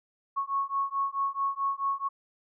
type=beating tone pair; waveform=sine; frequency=1100 / 1104.6 Hz; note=C#6 / C#6; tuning=-14 / -6 cents; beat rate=4.6 Hz; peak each=-30 dBFS; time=0.36-2.09 s; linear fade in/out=20 ms; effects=none